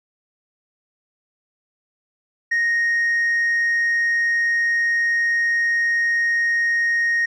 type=tone with tanh clipping; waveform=triangle; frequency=1864.7 Hz; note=A#6; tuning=in tune; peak=-17 dBFS; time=2.51-7.26 s; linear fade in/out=10 ms; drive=6 dB; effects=none